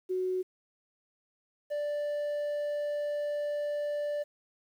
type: tone pair in turn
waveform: sine / triangle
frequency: 370 / 587.3 Hz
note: F#4 / D5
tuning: 0 / 0 cents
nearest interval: minor sixth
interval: 800 cents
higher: second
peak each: -28 dBFS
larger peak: neither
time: 0.09-0.43 / 1.7-4.24 s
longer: second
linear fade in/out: 20 ms
effects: 10-bit